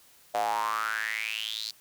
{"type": "tone with high-pass filter sweep", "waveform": "square", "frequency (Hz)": 54.9, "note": "A1", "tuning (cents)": -3, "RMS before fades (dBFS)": -31, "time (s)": [0.34, 1.71], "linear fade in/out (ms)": 5, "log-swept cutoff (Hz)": [660, 4500], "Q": 8, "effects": ["white hiss -58 dBFS RMS until 1.8 s"]}